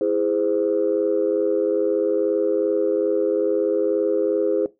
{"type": "chord", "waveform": "sine", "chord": "E augmented", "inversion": "none", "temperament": "just", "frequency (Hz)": [329.6, 412, 515], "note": ["E4", "G#4", "B#4"], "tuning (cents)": [0, -14, -28], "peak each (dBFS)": [-23, -21, -22], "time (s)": [0.01, 4.66], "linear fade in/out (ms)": 2, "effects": ["noise-tail reverb RT60 0.2 s tail -18 dB re dry", "tanh soft clip ceiling -10 dBFS"]}